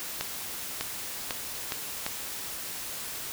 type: accelerating click train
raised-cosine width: 0.2 ms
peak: -12 dBFS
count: 5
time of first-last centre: 0.21-2.064 s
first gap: 600 ms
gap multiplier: 0.83
effects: white hiss -37 dBFS RMS until 3.32 s